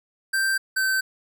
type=tone pair in turn; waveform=square; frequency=1568 / 1542.8 Hz; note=G6 / G6; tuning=0 / -28 cents; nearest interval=unison; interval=28 cents; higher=first; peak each=-21 dBFS; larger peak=neither; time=0.33-0.58 / 0.76-1.01 s; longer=neither; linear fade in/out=10 ms; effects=none